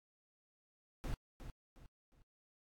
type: noise with echo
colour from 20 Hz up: brown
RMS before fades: -39 dBFS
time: 1.04-1.14 s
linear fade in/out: 0 ms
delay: 360 ms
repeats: 3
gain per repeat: -9 dB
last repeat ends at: 2.22 s
effects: AAC 64 kbps

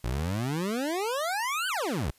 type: exponential two-way sweep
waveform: 25% pulse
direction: up then down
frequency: 55 to 1568 to 55 Hz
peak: -24 dBFS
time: 0.04-2.11 s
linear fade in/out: 5 ms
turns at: 1.68 s
effects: white hiss -62 dBFS RMS until 2.18 s + resampled to 32000 Hz

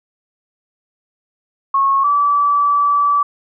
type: tone pair in turn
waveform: sine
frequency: 1095 / 1154.1 Hz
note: C#6 / D6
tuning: -22 / -31 cents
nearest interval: minor second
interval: 91 cents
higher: second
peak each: -11 dBFS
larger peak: neither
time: 1.74-2.04 / 2.04-3.23 s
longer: second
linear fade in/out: 5 ms
effects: none

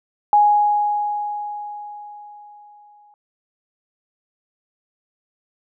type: tone with exponential decay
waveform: sine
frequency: 830.6 Hz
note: G#5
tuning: in tune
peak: -9 dBFS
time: 0.33-3.14 s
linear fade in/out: 1 ms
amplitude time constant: 610 ms
effects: none

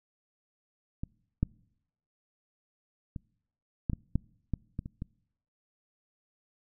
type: clicks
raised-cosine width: 5 ms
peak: -22 / -13 / -25 / -15 / -20 / -14 / -17 / -21 / -27 / -23 dBFS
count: 10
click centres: 1.035 / 1.43 / 3.162 / 3.898 / 3.933 / 4.156 / 4.537 / 4.791 / 4.859 / 5.021 s
effects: noise-tail reverb RT60 0.8 s tail -26 dB re dry

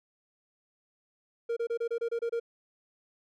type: tone bursts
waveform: triangle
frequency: 466.2 Hz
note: A#4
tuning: in tune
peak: -26 dBFS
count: 9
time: 1.49-2.399 s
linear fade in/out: 10 ms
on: 77 ms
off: 27 ms
effects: none

